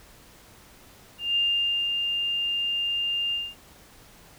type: tone with ADSR envelope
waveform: sine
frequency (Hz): 2803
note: F7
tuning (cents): +6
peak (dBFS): -20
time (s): 1.18-3.55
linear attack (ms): 180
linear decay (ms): 520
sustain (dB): -4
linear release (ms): 220
effects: pink hiss -52 dBFS RMS until 4.38 s